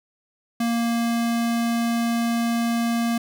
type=tone; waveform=square; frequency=233.1 Hz; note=A#3; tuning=in tune; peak=-21 dBFS; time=0.6-3.18 s; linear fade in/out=5 ms; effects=none